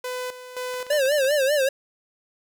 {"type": "tone with tremolo", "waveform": "sawtooth", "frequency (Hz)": 502, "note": "B4", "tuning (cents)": 28, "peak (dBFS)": -24, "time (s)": [0.04, 0.98], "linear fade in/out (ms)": 5, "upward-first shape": "square", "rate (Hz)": 1.9, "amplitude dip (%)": 70}
{"type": "click train", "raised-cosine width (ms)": 0.2, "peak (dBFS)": -24, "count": 10, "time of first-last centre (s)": [0.74, 1.31], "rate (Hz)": 15.8}
{"type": "tone with vibrato", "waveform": "square", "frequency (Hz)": 561, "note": "C#5", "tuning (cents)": 21, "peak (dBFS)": -19, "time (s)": [0.9, 1.69], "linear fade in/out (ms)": 5, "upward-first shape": "sine", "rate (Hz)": 5.1, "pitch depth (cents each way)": 130}
{"effects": []}